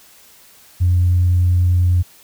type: tone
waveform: sine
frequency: 89 Hz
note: F2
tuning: 33 cents sharp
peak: -10 dBFS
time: 0.8-2.03 s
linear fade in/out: 20 ms
effects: tanh soft clip ceiling -7 dBFS + white hiss -47 dBFS RMS until 2.23 s